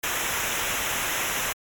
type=noise with comb filter; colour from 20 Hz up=pink; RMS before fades=-27 dBFS; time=0.03-1.53 s; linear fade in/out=10 ms; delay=0.22 ms; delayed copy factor=-0.8; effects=MP3 96 kbps